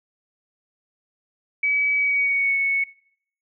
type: tone with pitch glide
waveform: sine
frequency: 2282 to 2211 Hz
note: C#7 to C#7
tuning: +50 to -5 cents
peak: -18 dBFS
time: 1.63-2.84 s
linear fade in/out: 5 ms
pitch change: -55 cents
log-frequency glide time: 1.95-2.56 s
effects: noise-tail reverb RT60 0.6 s tail -21 dB re dry